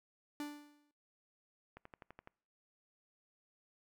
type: tone with exponential decay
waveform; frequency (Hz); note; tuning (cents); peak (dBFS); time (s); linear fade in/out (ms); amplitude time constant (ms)
45% pulse; 293.7; D4; 0; -38; 0.4-0.91; 1; 110
type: click train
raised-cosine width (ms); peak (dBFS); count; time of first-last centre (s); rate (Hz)
0.5; -36; 7; 1.77-2.274; 11.9
effects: noise-tail reverb RT60 0.6 s tail -26 dB re dry